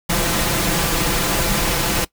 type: noise with comb filter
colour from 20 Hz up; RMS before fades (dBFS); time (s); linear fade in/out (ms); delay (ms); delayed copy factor
pink; -19; 0.09-2.05; 10; 5.9; +0.6
effects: noise-tail reverb RT60 0.1 s tail -20 dB re dry